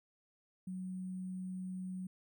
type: tone with sample-and-hold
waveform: sine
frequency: 185 Hz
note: F#3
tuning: in tune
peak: -39 dBFS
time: 0.67-2.07 s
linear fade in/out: 5 ms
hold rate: 8820 Hz
effects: none